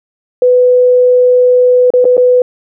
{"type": "tone with dropouts", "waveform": "sine", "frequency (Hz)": 498.1, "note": "B4", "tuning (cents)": 15, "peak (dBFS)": -4, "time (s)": [0.42, 2.42], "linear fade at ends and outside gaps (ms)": 2, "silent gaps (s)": [[1.904, 1.937], [2.044, 2.052], [2.169, 2.178]], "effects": []}